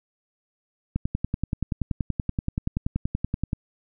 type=click train; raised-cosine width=5 ms; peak=-12 dBFS; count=28; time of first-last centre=0.96-3.531 s; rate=10.5 Hz; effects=none